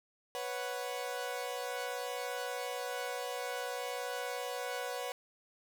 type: chord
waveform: sawtooth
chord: B suspended second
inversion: none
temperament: equal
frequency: 493.9 / 554.4 / 740 Hz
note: B4 / C#5 / F#5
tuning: 0 / 0 / 0 cents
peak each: -36 / -38 / -38 dBFS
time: 0.35-5.12 s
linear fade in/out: 0 ms
effects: none